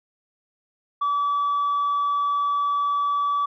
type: tone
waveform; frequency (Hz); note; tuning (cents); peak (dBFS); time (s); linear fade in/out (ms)
sine; 1149; D6; -38; -18; 1.01-3.46; 10
effects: tanh soft clip ceiling -18 dBFS